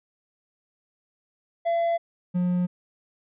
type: tone pair in turn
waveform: triangle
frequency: 677 / 178.75 Hz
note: E5 / F3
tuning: +46 / +41 cents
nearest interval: octave + major seventh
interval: 2305 cents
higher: first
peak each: -19 dBFS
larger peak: neither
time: 1.65-1.98 / 2.34-2.67 s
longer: neither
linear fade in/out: 20 ms
effects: resampled to 8000 Hz